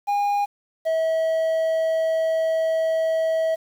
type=tone pair in turn; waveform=triangle; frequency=814 / 646.1 Hz; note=G#5 / E5; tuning=-35 / -35 cents; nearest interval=major third; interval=400 cents; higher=first; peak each=-17 dBFS; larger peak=neither; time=0.07-0.46 / 0.85-3.56 s; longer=second; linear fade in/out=20 ms; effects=8-bit